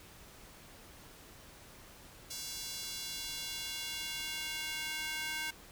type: tone with high-pass filter sweep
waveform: square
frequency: 311.1 Hz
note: D#4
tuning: in tune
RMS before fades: -40 dBFS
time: 2.3-5.51 s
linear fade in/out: 10 ms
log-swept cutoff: 5000 to 1800 Hz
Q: 1.4
effects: pink hiss -55 dBFS RMS until 5.71 s